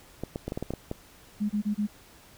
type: clicks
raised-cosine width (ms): 2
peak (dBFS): -18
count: 9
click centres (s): 0.236 / 0.359 / 0.48 / 0.521 / 0.575 / 0.626 / 0.706 / 0.737 / 0.914
type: tone bursts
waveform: sine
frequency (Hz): 208.3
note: G#3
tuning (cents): +5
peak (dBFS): -24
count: 4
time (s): 1.4-1.872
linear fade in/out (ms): 20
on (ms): 97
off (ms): 28
effects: pink hiss -54 dBFS RMS until 2.37 s